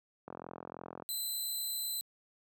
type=click train; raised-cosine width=1 ms; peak=-29 dBFS; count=33; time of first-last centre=0.28-1.022 s; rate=43.1 Hz
type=tone; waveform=10% pulse; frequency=4033 Hz; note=B7; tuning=36 cents sharp; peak=-28 dBFS; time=1.09-2.01 s; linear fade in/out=0 ms
effects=high-pass 150 Hz 12 dB/octave